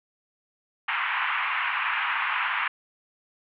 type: band-pass noise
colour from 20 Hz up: pink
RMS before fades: -27 dBFS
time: 0.88-2.68 s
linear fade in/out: 5 ms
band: 920 to 2800 Hz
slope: 48 dB/octave
effects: none